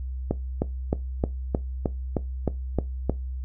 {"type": "click train", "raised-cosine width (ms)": 2, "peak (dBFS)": -9, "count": 10, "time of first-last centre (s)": [0.31, 3.096], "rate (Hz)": 3.23, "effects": ["noise-tail reverb RT60 0.2 s tail -18 dB re dry", "added 64 Hz sine -29 dBFS peak until 3.44 s"]}